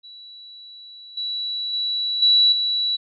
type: tone with level steps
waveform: sine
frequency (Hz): 3930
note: B7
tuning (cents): -9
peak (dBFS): -39 / -24 / -21 / -12 / -19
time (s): 0.03-2.97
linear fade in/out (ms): 20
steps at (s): 1.17 / 1.73 / 2.22 / 2.52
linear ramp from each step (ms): 5
effects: none